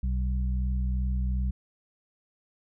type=harmonic tone; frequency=62.7 Hz; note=B1; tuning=27 cents sharp; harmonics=1 / 2 / 3; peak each=-25 / -37 / -36 dBFS; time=0.03-1.51 s; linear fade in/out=5 ms; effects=none

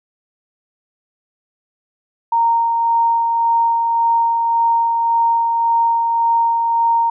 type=tone with tremolo; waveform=sine; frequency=926 Hz; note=A#5; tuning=12 cents flat; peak=-11 dBFS; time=2.32-7.1 s; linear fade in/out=5 ms; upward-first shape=sine; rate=1.8 Hz; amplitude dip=30%; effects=none

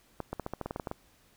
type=clicks; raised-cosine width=1 ms; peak=-20 dBFS; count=12; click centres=0.203 / 0.33 / 0.397 / 0.464 / 0.536 / 0.613 / 0.66 / 0.709 / 0.761 / 0.798 / 0.872 / 0.914 s; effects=pink hiss -64 dBFS RMS until 1.36 s

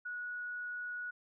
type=tone; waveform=sine; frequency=1462 Hz; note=F#6; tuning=21 cents flat; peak=-38 dBFS; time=0.05-1.11 s; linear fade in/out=10 ms; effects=none

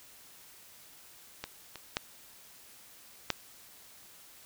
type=clicks; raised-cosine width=0.2 ms; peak=-19 / -25 / -12 / -10 dBFS; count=4; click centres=1.44 / 1.757 / 1.969 / 3.303 s; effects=white hiss -55 dBFS RMS until 4.45 s

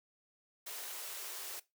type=high-pass noise; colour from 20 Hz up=white; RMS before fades=-44 dBFS; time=0.66-1.6 s; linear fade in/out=10 ms; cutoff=340 Hz; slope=96 dB/octave; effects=noise-tail reverb RT60 0.2 s tail -18 dB re dry

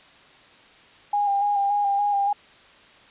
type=tone with vibrato; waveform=sine; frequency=810 Hz; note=G#5; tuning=43 cents flat; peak=-19 dBFS; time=1.13-2.33 s; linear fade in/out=5 ms; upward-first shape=square; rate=3.5 Hz; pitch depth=23 cents each way; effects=white hiss -51 dBFS RMS until 3.1 s + resampled to 8000 Hz

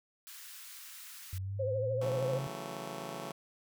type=high-pass noise; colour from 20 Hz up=white; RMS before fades=-49 dBFS; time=0.27-1.38 s; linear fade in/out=0 ms; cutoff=1200 Hz; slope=24 dB/octave
type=exponential sweep; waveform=sine; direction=up; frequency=92 to 138.59 Hz; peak=-35 dBFS; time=1.33-2.47 s; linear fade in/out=0 ms
type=tone with vibrato; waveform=sine; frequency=523.3 Hz; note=C5; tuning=in tune; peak=-31 dBFS; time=1.59-2.39 s; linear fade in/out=10 ms; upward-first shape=triangle; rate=13 Hz; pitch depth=84 cents each way
type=chord; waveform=10% pulse; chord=F# minor seventh; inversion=second; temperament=just; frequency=138.75 / 166.5 / 185 / 222 Hz; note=C#3 / E3 / F#3 / A3; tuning=+2 / +18 / 0 / +16 cents; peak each=-38 dBFS; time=2.01-3.32 s; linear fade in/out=5 ms
effects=none

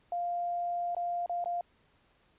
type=tone with dropouts; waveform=sine; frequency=698.5 Hz; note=F5; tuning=in tune; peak=-30 dBFS; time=0.12-1.61 s; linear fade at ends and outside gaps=2 ms; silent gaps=0.949-0.966 / 1.261-1.295 / 1.442-1.458 s; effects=pink hiss -68 dBFS RMS until 2.38 s + resampled to 8000 Hz

